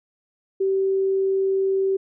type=tone; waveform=sine; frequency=386 Hz; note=G4; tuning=27 cents flat; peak=-18 dBFS; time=0.6-1.97 s; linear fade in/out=10 ms; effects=none